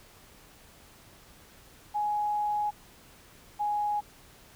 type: tone pair in turn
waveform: sine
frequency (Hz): 835 / 831.5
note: G#5 / G#5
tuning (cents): +9 / +2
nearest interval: unison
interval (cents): 7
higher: first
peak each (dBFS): -26 / -26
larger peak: neither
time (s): 1.94-2.71 / 3.59-4.01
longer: first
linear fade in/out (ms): 20
effects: pink hiss -55 dBFS RMS until 4.55 s